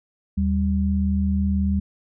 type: tone pair together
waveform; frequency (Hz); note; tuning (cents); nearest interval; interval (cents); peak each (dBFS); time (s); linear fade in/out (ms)
sine; 77.9 / 196.3; D#2 / G3; +3 / +3; octave + major third; 1600; -21; 0.37-1.8; 10
effects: none